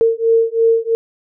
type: beating tone pair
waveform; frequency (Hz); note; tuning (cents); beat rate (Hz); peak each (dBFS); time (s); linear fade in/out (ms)
sine; 454.1 / 457.1; A#4 / A#4; -45 / -34; 3; -14; 0.01-0.95; 0
effects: none